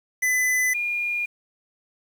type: tone pair in turn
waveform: square / sine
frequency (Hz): 2008 / 2422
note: B6 / D#7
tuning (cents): +28 / -47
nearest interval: minor third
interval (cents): 325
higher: second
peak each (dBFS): -20 / -23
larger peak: first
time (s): 0.22-0.74 / 0.74-1.26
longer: neither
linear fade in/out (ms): 10
effects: 8-bit